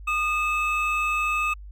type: tone pair together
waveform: triangle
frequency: 1224.8 / 2591 Hz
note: D#6 / E7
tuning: -28 / -30 cents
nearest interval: octave + minor second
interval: 1298 cents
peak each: -23 dBFS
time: 0.07-1.54 s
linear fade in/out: 10 ms
effects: added 50 Hz sine -38 dBFS peak until 1.71 s